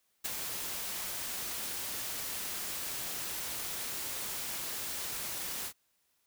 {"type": "noise with ADSR envelope", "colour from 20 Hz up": "white", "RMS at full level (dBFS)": -32, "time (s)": [0.24, 5.73], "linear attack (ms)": 17, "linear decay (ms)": 13, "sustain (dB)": -6, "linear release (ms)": 67, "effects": ["white hiss -75 dBFS RMS until 6.26 s"]}